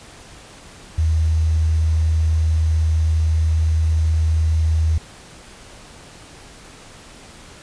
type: tone with quantisation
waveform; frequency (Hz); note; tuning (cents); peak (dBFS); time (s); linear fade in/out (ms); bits
sine; 79.8; D#2; +44; -14; 0.98-4.98; 5; 7
effects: pink hiss -42 dBFS RMS until 7.62 s + resampled to 22050 Hz